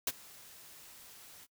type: noise with ADSR envelope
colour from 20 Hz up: white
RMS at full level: -30 dBFS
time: 0.07-1.47 s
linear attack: 4 ms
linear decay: 38 ms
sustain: -24 dB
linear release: 37 ms
effects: noise-tail reverb RT60 0.1 s tail -23 dB re dry